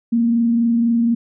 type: tone with frequency modulation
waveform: sine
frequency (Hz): 233.1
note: A#3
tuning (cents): 0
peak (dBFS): -13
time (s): 0.12-1.15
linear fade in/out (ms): 10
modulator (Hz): 24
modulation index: 0.22
effects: none